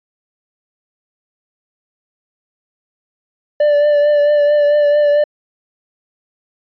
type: tone with vibrato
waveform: triangle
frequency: 587.3 Hz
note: D5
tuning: in tune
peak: -7 dBFS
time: 3.6-5.24 s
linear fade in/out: 5 ms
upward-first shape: triangle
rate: 4.5 Hz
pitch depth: 28 cents each way
effects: resampled to 11025 Hz